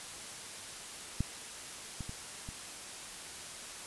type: clicks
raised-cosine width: 5 ms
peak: -18 / -27 / -29 / -30 dBFS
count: 4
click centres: 1.206 / 2.007 / 2.094 / 2.489 s
effects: white hiss -45 dBFS RMS until 3.86 s + resampled to 24000 Hz